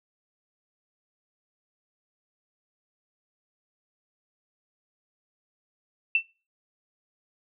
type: tone with exponential decay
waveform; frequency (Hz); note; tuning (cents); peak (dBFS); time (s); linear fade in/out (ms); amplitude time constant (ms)
sine; 2678; E7; +27; -16; 6.15-6.28; 2; 27
effects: noise-tail reverb RT60 0.3 s tail -19 dB re dry